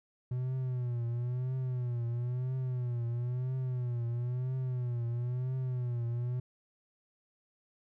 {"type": "tone with vibrato", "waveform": "triangle", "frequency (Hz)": 123.8, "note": "B2", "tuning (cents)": 5, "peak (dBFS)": -29, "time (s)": [0.31, 6.4], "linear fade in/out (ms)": 5, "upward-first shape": "triangle", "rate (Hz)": 1, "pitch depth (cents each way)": 100, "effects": []}